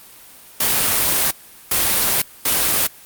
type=noise bursts at uneven times; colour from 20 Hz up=white; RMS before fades=-17 dBFS; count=3; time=0.6-1.31 / 1.71-2.22 / 2.45-2.87 s; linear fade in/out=5 ms; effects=white hiss -43 dBFS RMS until 3.05 s + Opus 32 kbps